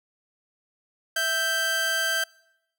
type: tone pair together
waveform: sawtooth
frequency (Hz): 659.3 / 1568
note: E5 / G6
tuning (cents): 0 / 0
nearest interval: octave + minor third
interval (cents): 1500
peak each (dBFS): -28 / -20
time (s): 1.16-2.24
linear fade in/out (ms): 5
effects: noise-tail reverb RT60 0.9 s tail -26 dB re dry